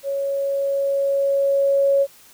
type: tone with level ramp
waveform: sine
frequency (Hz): 554.4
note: C#5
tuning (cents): 0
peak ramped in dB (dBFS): -21 to -13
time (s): 0.03-2.07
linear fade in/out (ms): 50
effects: white hiss -49 dBFS RMS until 2.33 s